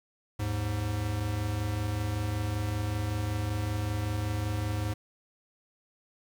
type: tone pair together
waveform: square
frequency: 79.45 / 104.7 Hz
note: D#2 / G#2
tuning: +37 / +15 cents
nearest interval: perfect fourth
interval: 478 cents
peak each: -36 / -30 dBFS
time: 0.39-4.94 s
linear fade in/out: 10 ms
effects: 9-bit

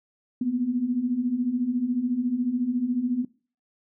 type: beating tone pair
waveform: sine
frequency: 236 / 250 Hz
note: A#3 / B3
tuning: +22 / +21 cents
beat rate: 14 Hz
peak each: -29 / -24 dBFS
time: 0.41-3.25 s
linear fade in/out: 5 ms
effects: noise-tail reverb RT60 0.4 s tail -22 dB re dry

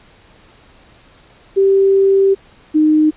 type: tone pair in turn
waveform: sine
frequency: 390 / 307.9 Hz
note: G4 / D#4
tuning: -9 / -18 cents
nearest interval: major third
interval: 409 cents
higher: first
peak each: -8 dBFS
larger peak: neither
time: 1.56-2.35 / 2.74-3.11 s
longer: first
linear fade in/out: 20 ms
effects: pink hiss -47 dBFS RMS until 3.16 s + resampled to 8000 Hz

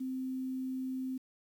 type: tone with quantisation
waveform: sine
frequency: 260 Hz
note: C4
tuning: 11 cents flat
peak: -34 dBFS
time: 0-1.18 s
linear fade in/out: 10 ms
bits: 10
effects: none

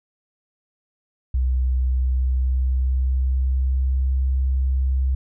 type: tone with pitch glide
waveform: sine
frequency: 63.6 to 65.62 Hz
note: C2 to C2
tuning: -48 to +6 cents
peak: -17 dBFS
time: 1.34-5.15 s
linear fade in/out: 5 ms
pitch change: +54 cents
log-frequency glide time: 1.77-4.15 s
effects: none

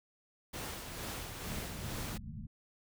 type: noise with tremolo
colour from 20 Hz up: pink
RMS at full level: -41 dBFS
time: 0.53-2.18 s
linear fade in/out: 10 ms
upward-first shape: sine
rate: 2.2 Hz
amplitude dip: 40%
type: low-pass noise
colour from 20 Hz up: white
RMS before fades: -44 dBFS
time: 1.46-2.47 s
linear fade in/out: 10 ms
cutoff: 230 Hz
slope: 96 dB/octave
effects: none

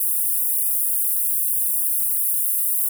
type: high-pass noise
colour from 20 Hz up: pink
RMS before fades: -21 dBFS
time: 0-2.89 s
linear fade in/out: 5 ms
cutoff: 9800 Hz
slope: 48 dB/octave
effects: none

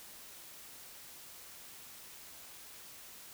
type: silence
effects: white hiss -52 dBFS RMS until 3.33 s

